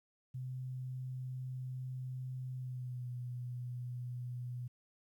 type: tone with pitch glide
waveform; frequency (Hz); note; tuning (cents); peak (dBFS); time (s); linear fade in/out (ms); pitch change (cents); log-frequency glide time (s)
sine; 128.4 to 123.45; C3 to B2; -32 to 0; -39; 0.34-4.68; 10; -68; 2.54-3.09
effects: 12-bit